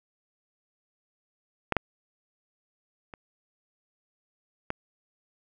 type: clicks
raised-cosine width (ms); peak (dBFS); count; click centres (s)
0.5; -9 / -7 / -26 / -14; 4; 1.723 / 1.767 / 3.138 / 4.704
effects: none